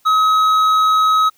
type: tone with hard clipping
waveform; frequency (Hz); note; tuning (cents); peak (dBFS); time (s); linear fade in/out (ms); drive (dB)
sine; 1275; D#6; +42; -12; 0.05-1.3; 20; 6
effects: white hiss -57 dBFS RMS until 1.37 s